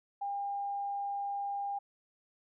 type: tone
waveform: sine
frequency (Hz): 803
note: G5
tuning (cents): +41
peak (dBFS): -33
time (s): 0.21-1.79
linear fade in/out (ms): 10
effects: none